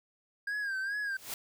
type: tone with vibrato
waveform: triangle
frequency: 1611 Hz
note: G6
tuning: 47 cents sharp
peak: -30 dBFS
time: 0.47-1.17 s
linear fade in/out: 5 ms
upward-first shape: sine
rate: 2.4 Hz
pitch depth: 84 cents each way
type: noise with exponential growth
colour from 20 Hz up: white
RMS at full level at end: -35 dBFS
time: 1.06-1.34 s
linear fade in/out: 1 ms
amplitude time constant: 60 ms
effects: none